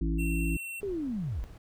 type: harmonic tone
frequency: 55 Hz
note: A1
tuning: in tune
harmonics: 1 / 3 / 5 / 6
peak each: -28 / -33 / -35 / -36 dBFS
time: 0.01-0.57 s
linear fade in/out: 5 ms
type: tone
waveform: square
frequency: 2711 Hz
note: E7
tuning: 48 cents sharp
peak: -37 dBFS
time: 0.18-0.81 s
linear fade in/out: 20 ms
type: noise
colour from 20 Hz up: brown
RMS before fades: -47 dBFS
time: 0.8-1.58 s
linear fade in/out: 5 ms
type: linear sweep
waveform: sine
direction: down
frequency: 415.3 to 36.01 Hz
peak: -30 dBFS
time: 0.83-1.44 s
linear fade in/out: 0 ms
effects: none